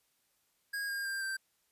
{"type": "tone with pitch steps", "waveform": "square", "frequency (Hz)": [1637, 1613.5, 1590.4, 1567.6], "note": ["G#6", "G6", "G6", "G6"], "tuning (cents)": [-25, 50, 25, 0], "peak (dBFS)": -35, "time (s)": [0.73, 1.37], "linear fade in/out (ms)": 10, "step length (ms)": 160, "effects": ["white hiss -75 dBFS RMS until 1.71 s", "resampled to 32000 Hz"]}